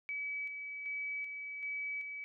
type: tone with tremolo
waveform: sine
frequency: 2286 Hz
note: D7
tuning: 47 cents flat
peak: -36 dBFS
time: 0.09-2.24 s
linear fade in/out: 0 ms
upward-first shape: square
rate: 1.3 Hz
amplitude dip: 40%
effects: none